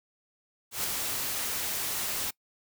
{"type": "noise with ADSR envelope", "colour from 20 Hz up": "white", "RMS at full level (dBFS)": -29, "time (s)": [0.71, 2.31], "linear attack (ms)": 130, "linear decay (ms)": 4, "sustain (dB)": -3, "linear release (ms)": 13, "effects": ["noise-tail reverb RT60 0.1 s tail -24 dB re dry"]}